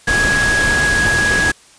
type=tone in noise; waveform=sine; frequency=1661.2 Hz; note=G#6; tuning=in tune; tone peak=-13 dBFS; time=0.07-1.52 s; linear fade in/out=10 ms; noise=pink; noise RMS=-19 dBFS; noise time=0.07-1.52 s; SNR=+3 dB; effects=white hiss -46 dBFS RMS until 1.78 s + resampled to 22050 Hz